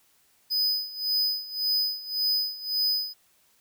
square tone with tremolo, 5000 Hz, D#8, 8 cents sharp, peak -22 dBFS, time 0.5-3.14 s, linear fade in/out 20 ms, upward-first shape sine, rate 1.8 Hz, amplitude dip 85%, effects white hiss -64 dBFS RMS until 3.6 s

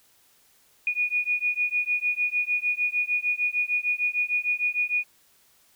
sine beating tone pair, 2454 / 2460.6 Hz, D#7 / D#7, -25 / -20 cents, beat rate 6.6 Hz, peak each -26 dBFS, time 0.87-5.04 s, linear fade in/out 2 ms, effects white hiss -61 dBFS RMS until 5.75 s

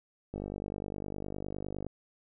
click train, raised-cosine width 2 ms, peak -24 dBFS, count 77, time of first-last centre 0.34-1.866 s, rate 49.8 Hz, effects none

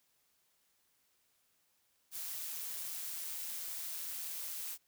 blue noise with amplitude modulation, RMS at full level -40 dBFS, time 2.11-4.78 s, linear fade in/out 50 ms, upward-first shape sine, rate 165 Hz, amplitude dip 40%, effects white hiss -75 dBFS RMS until 4.87 s

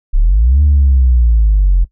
sine linear two-way sweep, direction up then down, 30.21 to 74.5 to 42.72 Hz, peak -5 dBFS, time 0.13-1.85 s, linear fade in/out 20 ms, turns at 0.62 s, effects noise-tail reverb RT60 0.1 s tail -19 dB re dry + tanh soft clip ceiling -3 dBFS

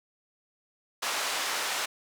pink band-pass noise, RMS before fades -31 dBFS, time 1.02-1.86 s, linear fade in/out 10 ms, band 810 to 8600 Hz, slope 12 dB/octave, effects none

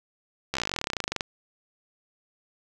slowing click train, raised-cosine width 0.2 ms, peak -10 dBFS, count 26, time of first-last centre 0.54-1.208 s, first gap 14 ms, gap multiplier 1.05, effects none

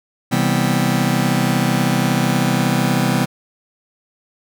sawtooth chord, C major seventh, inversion none, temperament just, 130.81 / 163.52 / 196.22 / 245.3 Hz, C3 / E3 / G3 / B3, 0 / -14 / +2 / -12 cents, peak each -16 dBFS, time 0.31-3.26 s, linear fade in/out 20 ms, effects none

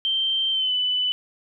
sine tone with pitch glide, 3134 to 2994 Hz, G7 to F#7, -1 to +20 cents, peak -20 dBFS, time 0.05-1.12 s, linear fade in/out 0 ms, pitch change -79 cents, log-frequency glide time 0.51-0.74 s, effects none

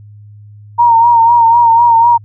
sine tone with vibrato, 932.3 Hz, A#5, in tune, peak -4 dBFS, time 0.78-2.18 s, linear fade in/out 20 ms, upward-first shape sine, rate 4 Hz, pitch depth 45 cents each way, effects added 104 Hz sine -33 dBFS peak until 2.24 s

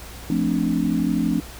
sine chord, D minor seventh, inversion first, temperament equal, 174.61 / 220 / 261.6 / 293.7 Hz, F3 / A3 / C4 / D4, 0 / 0 / 0 / 0 cents, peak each -24 dBFS, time 0.3-1.4 s, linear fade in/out 2 ms, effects added 60 Hz sine -39 dBFS peak until 1.59 s + pink hiss -40 dBFS RMS until 1.59 s

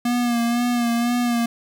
square tone with vibrato, 238.7 Hz, A#3, 41 cents sharp, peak -19 dBFS, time 0.05-1.46 s, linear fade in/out 5 ms, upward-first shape sine, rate 2 Hz, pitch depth 36 cents each way, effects 10-bit

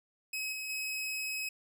sawtooth tone with level steps, 2553 Hz, D#7, 44 cents sharp, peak -31 / -34 / -31 dBFS, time 0.33-1.49 s, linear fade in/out 5 ms, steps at 0.52 / 0.69 s, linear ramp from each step 10 ms, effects none

